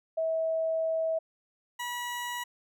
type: tone pair in turn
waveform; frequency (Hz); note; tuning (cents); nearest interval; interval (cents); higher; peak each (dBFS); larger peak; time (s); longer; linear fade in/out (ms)
sine / 20% pulse; 647 / 969.4; E5 / B5; -32 / -32; perfect fifth; 700; second; -26 / -28; first; 0.17-1.19 / 1.79-2.44; first; 10
effects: none